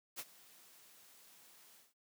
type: noise with ADSR envelope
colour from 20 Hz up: white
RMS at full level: -42 dBFS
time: 0.16-1.94 s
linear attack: 34 ms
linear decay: 43 ms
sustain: -20 dB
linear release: 180 ms
effects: noise-tail reverb RT60 0.2 s tail -26 dB re dry + high-pass 150 Hz 12 dB/octave